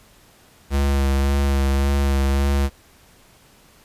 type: tone with vibrato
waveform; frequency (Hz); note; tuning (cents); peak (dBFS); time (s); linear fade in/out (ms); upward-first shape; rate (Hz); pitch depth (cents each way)
square; 69; C#2; -7; -17; 0.7-2.7; 50; sine; 1.8; 23
effects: pink hiss -52 dBFS RMS until 3.84 s + resampled to 32000 Hz